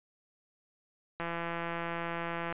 click train, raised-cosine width 0.5 ms, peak -21 dBFS, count 225, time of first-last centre 1.2-2.525 s, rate 169 Hz, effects resampled to 8000 Hz

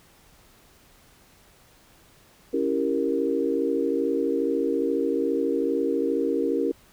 sine chord, C# diminished seventh, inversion none, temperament equal, 277.2 / 329.6 / 392 / 466.2 Hz, C#4 / E4 / G4 / Bb4, 0 / 0 / 0 / 0 cents, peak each -27 / -28 / -28 / -26 dBFS, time 2.53-6.72 s, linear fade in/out 10 ms, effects pink hiss -56 dBFS RMS until 6.92 s

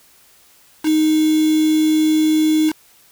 sine tone with quantisation, 311.1 Hz, D#4, in tune, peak -12 dBFS, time 0.83-2.73 s, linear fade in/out 50 ms, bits 4, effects white hiss -51 dBFS RMS until 3.11 s

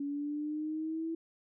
sine exponential sweep, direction up, 282 to 329.6 Hz, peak -33 dBFS, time 0-1.15 s, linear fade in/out 5 ms, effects none

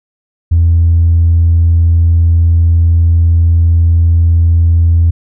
triangle tone with tanh clipping, 83.8 Hz, E2, 29 cents sharp, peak -5 dBFS, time 0.51-5.11 s, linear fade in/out 10 ms, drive 5 dB, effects none

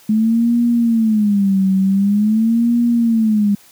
sine tone with vibrato, 213 Hz, G#3, 44 cents sharp, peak -11 dBFS, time 0.09-3.55 s, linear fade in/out 5 ms, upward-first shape sine, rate 0.46 Hz, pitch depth 190 cents each way, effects white hiss -47 dBFS RMS until 3.71 s + high-pass 60 Hz 12 dB/octave

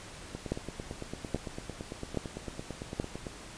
two click trains, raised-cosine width 2 ms, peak -16 / -24 dBFS, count 4 / 27, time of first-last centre 0.52-2.999 / 0.35-3.268 s, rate 1.21 / 8.91 Hz, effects pink hiss -47 dBFS RMS until 3.57 s + resampled to 22050 Hz

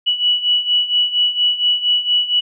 sine beating tone pair, 2941 / 2945.3 Hz, F#7 / F#7, -11 / -9 cents, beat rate 4.3 Hz, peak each -19 / -15 dBFS, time 0.06-2.41 s, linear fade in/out 20 ms, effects none

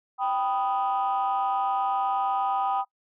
sine chord, G augmented, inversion none, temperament equal, 784 / 987.8 / 1244.5 Hz, G5 / B5 / D#6, 0 / 0 / 0 cents, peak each -24 / -29 / -29 dBFS, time 0.18-2.85 s, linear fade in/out 50 ms, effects noise-tail reverb RT60 0.1 s tail -22 dB re dry + tanh soft clip ceiling -17 dBFS

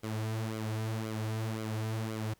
sawtooth tone with flanger, 110 Hz, A2, in tune, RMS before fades -35 dBFS, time 0.03-2.34 s, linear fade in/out 10 ms, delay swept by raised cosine 1.1 to 5.6 ms, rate 1.9 Hz, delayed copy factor -0.65, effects pink hiss -67 dBFS RMS until 2.39 s

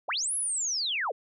sine linear two-way sweep, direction up then down, 370 to 11000 to 370 Hz, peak -27 dBFS, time 0.08-1.12 s, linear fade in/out 10 ms, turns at 0.34 s, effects none

